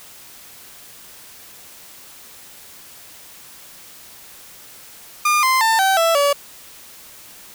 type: tone with pitch steps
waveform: 30% pulse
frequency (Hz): 1209 / 1040.4 / 895.3 / 770.5 / 663 / 570.6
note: D6 / C6 / A5 / G5 / E5 / C#5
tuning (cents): +50 / -10 / +30 / -30 / +10 / +50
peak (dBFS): -11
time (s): 5.25-6.33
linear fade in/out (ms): 5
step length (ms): 180
effects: white hiss -42 dBFS RMS until 7.54 s